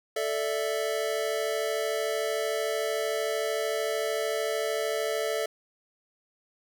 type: chord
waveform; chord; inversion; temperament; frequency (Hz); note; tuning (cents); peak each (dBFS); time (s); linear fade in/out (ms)
square; A suspended fourth; none; just; 440 / 586.7 / 660; A4 / D5 / E5; 0 / -2 / +2; -31 / -33 / -33; 0.16-5.46; 5
effects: none